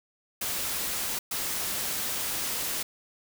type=noise bursts at uneven times; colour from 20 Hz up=white; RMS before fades=-31 dBFS; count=2; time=0.41-1.19 / 1.31-2.83 s; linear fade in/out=5 ms; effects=none